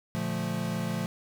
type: chord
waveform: square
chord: Bb major seventh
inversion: none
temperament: equal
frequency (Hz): 116.54 / 146.83 / 174.61 / 220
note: Bb2 / D3 / F3 / A3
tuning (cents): 0 / 0 / 0 / 0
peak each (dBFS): -37 / -39 / -33 / -35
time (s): 0.15-1.06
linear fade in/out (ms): 0
effects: none